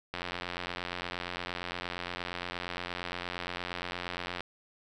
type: click train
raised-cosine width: 0.3 ms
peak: -19 dBFS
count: 379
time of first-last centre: 0.14-4.406 s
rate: 88.6 Hz
effects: none